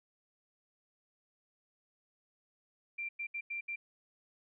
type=tone bursts at uneven times; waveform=sine; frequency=2365 Hz; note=D7; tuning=12 cents sharp; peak=-36 dBFS; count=5; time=2.98-3.09 / 3.19-3.27 / 3.34-3.41 / 3.5-3.61 / 3.68-3.76 s; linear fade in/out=10 ms; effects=none